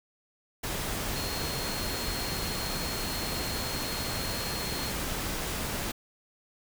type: tone in noise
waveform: sine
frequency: 4263 Hz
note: C8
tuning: 32 cents sharp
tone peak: -38 dBFS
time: 1.15-4.91 s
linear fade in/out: 10 ms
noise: pink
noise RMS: -33 dBFS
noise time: 0.63-5.92 s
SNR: -8 dB
effects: none